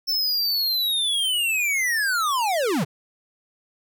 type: linear sweep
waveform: square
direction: down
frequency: 5360 to 116.54 Hz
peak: -21 dBFS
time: 0.07-2.85 s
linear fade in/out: 20 ms
effects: none